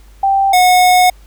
sine / square tone pair in turn, 783 / 728.8 Hz, G5 / F#5, -2 / -26 cents, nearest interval minor second, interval 124 cents, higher first, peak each -9 / -7 dBFS, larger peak second, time 0.23-0.53 / 0.53-1.1 s, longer second, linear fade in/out 5 ms, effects added 50 Hz sine -38 dBFS peak until 1.26 s + pink hiss -50 dBFS RMS until 1.26 s

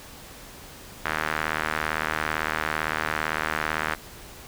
sawtooth tone with band-pass filter, 77.8 Hz, D#2, in tune, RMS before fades -28 dBFS, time 1.05-3.95 s, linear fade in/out 5 ms, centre 1600 Hz, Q 1.9, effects pink hiss -44 dBFS RMS until 4.47 s

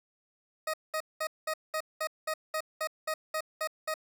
20% pulse tone bursts, 627 Hz, D#5, 13 cents sharp, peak -25 dBFS, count 13, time 0.67-3.941 s, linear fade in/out 5 ms, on 67 ms, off 200 ms, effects none

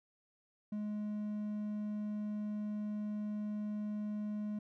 triangle tone, 210 Hz, G#3, 19 cents sharp, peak -34 dBFS, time 0.72-4.59 s, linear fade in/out 5 ms, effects none

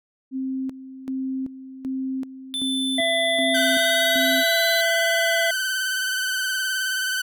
sine tone with tremolo, 263.5 Hz, C4, 12 cents sharp, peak -24 dBFS, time 0.31-4.44 s, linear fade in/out 50 ms, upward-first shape square, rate 1.3 Hz, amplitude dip 75%
square tone with pitch glide, 3525 to 4003 Hz, A7 to B7, +2 to +23 cents, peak -25 dBFS, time 2.54-4.81 s, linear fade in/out 0 ms, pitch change +221 cents, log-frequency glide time 3.4-4.69 s
harmonic tone, 669 Hz, E5, 25 cents sharp, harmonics 1 / 3 / 5, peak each -22 / -24 / -30 dBFS, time 2.98-5.51 s, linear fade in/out 5 ms
sawtooth tone with vibrato, 1524 Hz, G6, 49 cents flat, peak -19 dBFS, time 3.54-7.22 s, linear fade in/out 10 ms, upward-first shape triangle, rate 19 Hz, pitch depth 51 cents each way
effects none

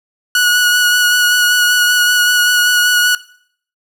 sawtooth tone with vibrato, 1462 Hz, F#6, 21 cents flat, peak -6 dBFS, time 0.35-3.15 s, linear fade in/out 2 ms, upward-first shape sine, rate 5.2 Hz, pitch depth 16 cents each way, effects noise-tail reverb RT60 0.6 s tail -19 dB re dry

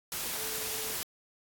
sine tone in noise, 438.2 Hz, A4, 7 cents flat, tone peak -45 dBFS, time 0.37-0.95 s, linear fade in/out 0 ms, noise white, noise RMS -35 dBFS, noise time 0.12-1.03 s, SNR -13 dB, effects AAC 64 kbps

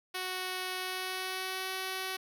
5% pulse tone with pitch glide, 370.1 to 377.2 Hz, F#4 to F#4, 0 to +33 cents, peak -23 dBFS, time 0.14-2.17 s, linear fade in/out 10 ms, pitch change +33 cents, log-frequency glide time 0.77-1.7 s, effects none

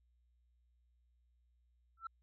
sine tone with exponential growth, 1339 Hz, E6, 27 cents sharp, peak -36 dBFS, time 1.97-2.07 s, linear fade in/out 5 ms, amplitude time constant 21 ms, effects tanh soft clip ceiling -36 dBFS + added 60 Hz sine -70 dBFS peak until 2.22 s

